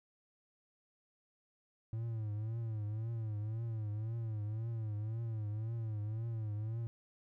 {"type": "tone with vibrato", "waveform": "triangle", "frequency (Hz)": 110, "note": "A2", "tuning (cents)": 0, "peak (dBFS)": -34, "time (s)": [1.93, 6.87], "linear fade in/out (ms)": 0, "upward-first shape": "triangle", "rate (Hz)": 1.9, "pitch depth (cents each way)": 110, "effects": []}